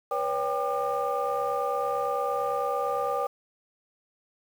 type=tone cluster; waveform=sine; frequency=490.1 / 559 / 790 / 1200 Hz; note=B4 / C#5 / G5 / D6; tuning=-13 / +14 / +13 / +37 cents; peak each=-30 dBFS; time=0.11-3.27 s; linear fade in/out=5 ms; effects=tanh soft clip ceiling -18 dBFS + 8-bit